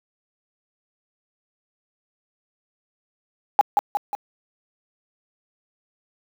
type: tone with echo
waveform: sine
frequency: 820 Hz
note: G#5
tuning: 22 cents flat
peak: -8 dBFS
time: 3.59-3.61 s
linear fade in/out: 0 ms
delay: 180 ms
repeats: 3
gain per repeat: -5 dB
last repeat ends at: 4.15 s
effects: high-pass 300 Hz 12 dB/octave + 7-bit